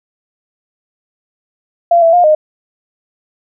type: tone with pitch steps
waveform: sine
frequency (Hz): 686 / 663 / 708 / 615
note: F5 / E5 / F5 / D#5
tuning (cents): -31 / +10 / +23 / -20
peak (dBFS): -5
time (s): 1.91-2.35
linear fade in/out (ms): 5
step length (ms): 110
effects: none